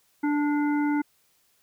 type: harmonic tone with a mistuned harmonic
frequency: 293.7 Hz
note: D4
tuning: in tune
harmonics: 1 / 3 / 5 / 7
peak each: -22 / -32 / -36 / -39 dBFS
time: 0.23-1.02 s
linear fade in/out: 10 ms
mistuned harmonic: 5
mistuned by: -28 cents
effects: white hiss -66 dBFS RMS until 1.62 s